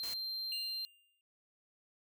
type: tone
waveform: triangle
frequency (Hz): 4158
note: C8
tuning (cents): -12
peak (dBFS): -36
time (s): 0-0.85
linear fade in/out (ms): 0
type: noise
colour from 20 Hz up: white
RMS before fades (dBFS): -46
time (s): 0.03-0.14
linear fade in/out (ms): 5
type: tone with exponential decay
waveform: square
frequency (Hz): 2800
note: F7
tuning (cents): +4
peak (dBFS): -40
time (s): 0.52-1.21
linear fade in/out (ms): 1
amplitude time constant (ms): 150
effects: none